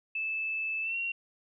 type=tone with pitch glide; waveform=sine; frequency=2625 to 2743 Hz; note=E7 to F7; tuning=-8 to -32 cents; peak=-30 dBFS; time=0.15-1.12 s; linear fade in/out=5 ms; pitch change=+76 cents; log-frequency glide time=0.82-0.97 s; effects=none